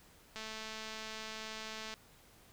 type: click train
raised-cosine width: 0.2 ms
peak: -27 dBFS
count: 347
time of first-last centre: 0.36-1.94 s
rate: 219 Hz
effects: pink hiss -62 dBFS RMS until 2.52 s